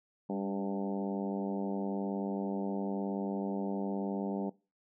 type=harmonic tone with a mistuned harmonic; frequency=99 Hz; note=G2; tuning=18 cents sharp; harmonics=2 / 3 / 4 / 5 / 6 / 7 / 8 / 9; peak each=-35 / -39 / -41 / -43 / -45 / -46 / -47 / -48 dBFS; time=0.29-4.5 s; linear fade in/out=10 ms; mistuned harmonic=3; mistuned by=-45 cents; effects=noise-tail reverb RT60 0.3 s tail -21 dB re dry